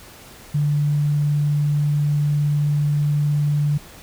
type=tone; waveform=sine; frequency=146.83 Hz; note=D3; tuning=in tune; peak=-16 dBFS; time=0.54-3.78 s; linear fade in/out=10 ms; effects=pink hiss -43 dBFS RMS until 4.02 s